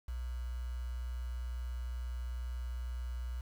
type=tone with quantisation; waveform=sine; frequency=61.1 Hz; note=B1; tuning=18 cents flat; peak=-36 dBFS; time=0.08-3.41 s; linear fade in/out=5 ms; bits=9; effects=none